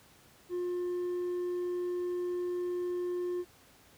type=tone with hard clipping; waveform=sine; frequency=355.9 Hz; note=F4; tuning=33 cents sharp; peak=-32 dBFS; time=0.49-3.45 s; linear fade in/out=50 ms; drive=2 dB; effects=pink hiss -60 dBFS RMS until 3.97 s + high-pass 60 Hz 12 dB/octave